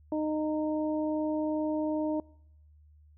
harmonic tone, 307.5 Hz, D#4, 20 cents flat, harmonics 1 / 2 / 3, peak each -29 / -33 / -40 dBFS, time 0.12-2.2 s, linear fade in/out 2 ms, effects noise-tail reverb RT60 0.8 s tail -25 dB re dry + added 75 Hz sine -55 dBFS peak until 3.17 s

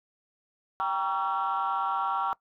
sine chord, G diminished seventh, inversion none, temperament just, 784 / 940.8 / 1128.9 / 1354.7 Hz, G5 / Bb5 / Db6 / Fb6, 0 / +16 / +31 / +47 cents, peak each -30 dBFS, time 0.8-2.33 s, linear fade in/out 0 ms, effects noise-tail reverb RT60 0.1 s tail -21 dB re dry + tanh soft clip ceiling -20 dBFS

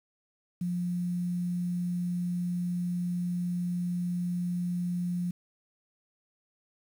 sine tone with quantisation, 176.7 Hz, F3, 21 cents sharp, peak -28 dBFS, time 0.61-5.31 s, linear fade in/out 5 ms, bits 9, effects none

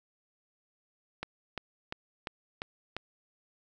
click train, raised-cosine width 0.3 ms, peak -19 dBFS, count 6, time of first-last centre 1.23-2.966 s, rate 2.88 Hz, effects none

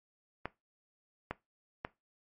clicks, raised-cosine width 0.5 ms, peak -20 dBFS, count 3, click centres 0.456 / 1.31 / 1.849 s, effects noise-tail reverb RT60 0.2 s tail -18 dB re dry + MP3 32 kbps

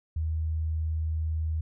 sine tone, 79.3 Hz, D#2, 33 cents sharp, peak -26 dBFS, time 0.16-1.61 s, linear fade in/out 5 ms, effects none

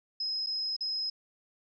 sine tone with dropouts, 5110 Hz, D#8, 45 cents sharp, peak -30 dBFS, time 0.2-1.1 s, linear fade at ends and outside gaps 5 ms, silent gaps 0.463-0.469 / 0.765-0.807 s, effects none

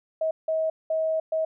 sine tone bursts at uneven times, 638 Hz, D#5, 43 cents sharp, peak -22 dBFS, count 4, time 0.21-0.31 / 0.48-0.7 / 0.9-1.2 / 1.32-1.45 s, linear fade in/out 5 ms, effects none

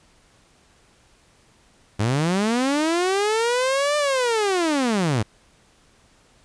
sawtooth linear two-way sweep, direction up then down, 97.9 to 599 to 97.9 Hz, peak -15 dBFS, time 1.99-5.23 s, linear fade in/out 10 ms, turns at 3.97 s, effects pink hiss -57 dBFS RMS until 6.44 s + resampled to 22050 Hz

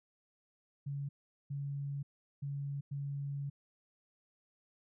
sine tone bursts at uneven times, 140.9 Hz, C#3, 29 cents sharp, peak -36 dBFS, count 4, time 0.86-1.09 / 1.5-2.03 / 2.42-2.81 / 2.91-3.5 s, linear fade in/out 10 ms, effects none

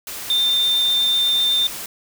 sine tone in noise, 3596 Hz, A7, 37 cents sharp, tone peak -15 dBFS, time 0.3-1.67 s, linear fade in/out 2 ms, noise white, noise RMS -31 dBFS, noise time 0.07-1.86 s, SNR +13 dB, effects none

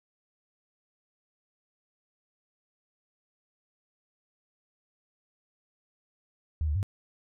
sine tone with pitch steps, 77.7 / 74.1 / 97.5 Hz, D#2 / D2 / G2, -2 / +16 / -9 cents, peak -25 dBFS, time 6.61-6.829 s, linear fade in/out 0 ms, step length 73 ms, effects none

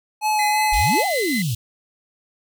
square tone with vibrato, 849 Hz, G#5, 38 cents sharp, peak -18 dBFS, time 0.21-1.05 s, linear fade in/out 50 ms, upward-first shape sine, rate 3 Hz, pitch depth 18 cents each way
35% pulse tone with tremolo, 2034 Hz, C7, 50 cents flat, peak -21 dBFS, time 0.39-1.42 s, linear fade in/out 2 ms, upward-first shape triangle, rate 5.4 Hz, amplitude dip 30%
sine exponential two-way sweep, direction up then down, 34.87 to 830.6 to 104.9 Hz, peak -20 dBFS, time 0.72-1.55 s, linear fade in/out 10 ms, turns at 1.06 s
pink high-pass noise, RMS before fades -33 dBFS, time 0.73-1.55 s, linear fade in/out 5 ms, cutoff 2700 Hz, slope 96 dB/octave
effects none

